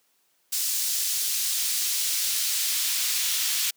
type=noise with high-pass filter sweep; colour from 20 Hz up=pink; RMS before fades=-26 dBFS; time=0.52-3.71 s; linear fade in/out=10 ms; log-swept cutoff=5400 to 3300 Hz; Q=0.84; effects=white hiss -68 dBFS RMS until 3.76 s + high-pass 150 Hz 12 dB/octave